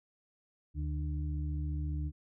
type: harmonic tone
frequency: 74.6 Hz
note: D2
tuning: 28 cents sharp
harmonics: 1 / 2 / 4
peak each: -33 / -39 / -45 dBFS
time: 0.74-2.12 s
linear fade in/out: 50 ms
effects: none